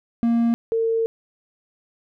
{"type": "tone pair in turn", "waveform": ["triangle", "sine"], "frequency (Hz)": [233.1, 453.2], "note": ["A#3", "A#4"], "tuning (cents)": [0, -49], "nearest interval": "octave", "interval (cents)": 1151, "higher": "second", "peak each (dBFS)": [-14, -18], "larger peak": "first", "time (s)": [[0.23, 0.54], [0.72, 1.06]], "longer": "second", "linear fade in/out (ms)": 0, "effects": []}